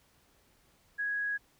sine tone, 1661.2 Hz, G#6, in tune, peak -30 dBFS, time 0.98-1.38 s, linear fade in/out 20 ms, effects pink hiss -67 dBFS RMS until 1.59 s

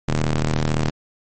sawtooth ring-modulated tone, 77.7 Hz, D#2, 2 cents flat, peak -11 dBFS, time 0.08-0.9 s, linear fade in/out 5 ms, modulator 60.7 Hz, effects MP3 32 kbps

